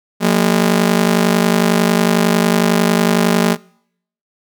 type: ring-modulated tone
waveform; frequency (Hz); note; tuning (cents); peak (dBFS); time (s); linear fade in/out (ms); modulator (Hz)
sawtooth; 203.8; G#3; -32; -4; 0.2-3.57; 50; 25.5
effects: noise-tail reverb RT60 0.7 s tail -25 dB re dry